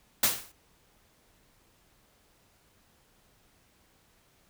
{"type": "noise with exponential decay", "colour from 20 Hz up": "white", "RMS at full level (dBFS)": -20, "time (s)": [0.23, 0.52], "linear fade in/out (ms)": 5, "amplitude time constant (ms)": 63, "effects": ["pink hiss -65 dBFS RMS until 4.49 s"]}